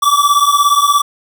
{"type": "beating tone pair", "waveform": "square", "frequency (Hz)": [1147, 1164], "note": ["D6", "D6"], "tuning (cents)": [-41, -16], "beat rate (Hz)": 17, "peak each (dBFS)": [-12, -13], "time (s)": [0.02, 1.02], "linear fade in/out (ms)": 10, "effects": []}